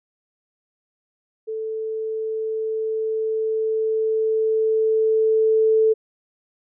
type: tone with level ramp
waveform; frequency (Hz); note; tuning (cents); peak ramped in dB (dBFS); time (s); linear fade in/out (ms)
sine; 440; A4; 0; -25 to -13; 1.47-5.94; 20
effects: none